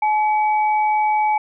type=tone pair together; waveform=sine; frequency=853.3 / 2276 Hz; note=G#5 / C#7; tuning=+47 / +45 cents; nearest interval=octave + perfect fourth; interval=1698 cents; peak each=-15 / -27 dBFS; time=0.02-1.38 s; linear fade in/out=5 ms; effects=none